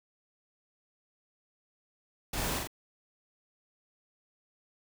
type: noise with echo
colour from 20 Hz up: pink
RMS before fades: -35 dBFS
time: 2.33-2.59 s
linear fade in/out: 5 ms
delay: 42 ms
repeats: 2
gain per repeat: -2 dB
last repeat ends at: 2.674 s
effects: none